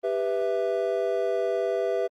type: chord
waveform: triangle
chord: E minor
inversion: first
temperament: just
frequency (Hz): 395.6 / 494.4 / 659.3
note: G4 / B4 / E5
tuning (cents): +16 / +2 / 0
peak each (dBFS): -26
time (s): 0.03-2.08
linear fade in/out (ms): 20
effects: Opus 32 kbps